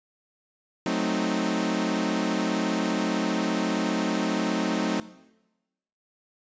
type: chord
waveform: sawtooth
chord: F# diminished seventh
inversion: none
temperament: equal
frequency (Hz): 185 / 220 / 261.6 / 311.1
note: F#3 / A3 / C4 / Eb4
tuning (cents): 0 / 0 / 0 / 0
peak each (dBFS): -26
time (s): 0.86-5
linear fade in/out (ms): 2
effects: noise-tail reverb RT60 1.0 s tail -18 dB re dry + resampled to 16000 Hz